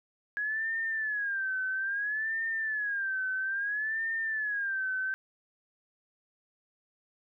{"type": "tone with vibrato", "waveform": "sine", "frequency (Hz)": 1661.2, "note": "G#6", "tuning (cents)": 0, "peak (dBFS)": -29, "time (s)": [0.37, 5.14], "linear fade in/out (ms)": 0, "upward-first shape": "sine", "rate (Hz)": 0.6, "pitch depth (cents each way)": 150, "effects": []}